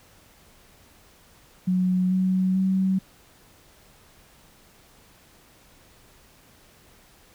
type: tone with pitch steps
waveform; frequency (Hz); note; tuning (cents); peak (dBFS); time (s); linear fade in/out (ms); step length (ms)
sine; 183.5 / 186.49 / 189.53; F#3 / F#3 / F#3; -14 / +14 / +42; -19; 1.67-2.99; 10; 440
effects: pink hiss -55 dBFS RMS until 7.34 s